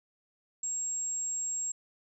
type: tone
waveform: sine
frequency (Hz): 7560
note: A#8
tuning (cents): +23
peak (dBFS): -31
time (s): 0.63-1.72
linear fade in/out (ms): 5
effects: none